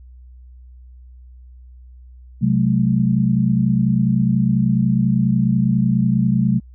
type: chord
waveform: sine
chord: F# diminished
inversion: second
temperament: equal with one note detuned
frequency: 130.81 / 185 / 215.1 Hz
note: C3 / F#3 / A3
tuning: 0 / 0 / -39 cents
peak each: -18 dBFS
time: 2.41-6.6 s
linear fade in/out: 20 ms
effects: added 62 Hz sine -39 dBFS peak until 6.74 s